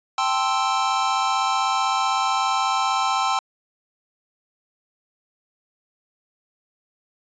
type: chord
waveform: square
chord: A minor seventh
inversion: third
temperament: equal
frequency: 784 / 880 / 1046.5 / 1318.5 Hz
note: G5 / A5 / C6 / E6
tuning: 0 / 0 / 0 / 0 cents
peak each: -25 / -28 / -25 / -26 dBFS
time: 0.18-3.39 s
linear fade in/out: 2 ms
effects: resampled to 16000 Hz